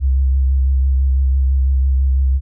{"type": "tone with vibrato", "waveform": "sine", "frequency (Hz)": 66.5, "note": "C2", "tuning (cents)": 29, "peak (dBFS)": -11, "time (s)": [0, 2.41], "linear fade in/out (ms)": 50, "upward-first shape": "triangle", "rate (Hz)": 6, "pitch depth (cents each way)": 36, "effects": []}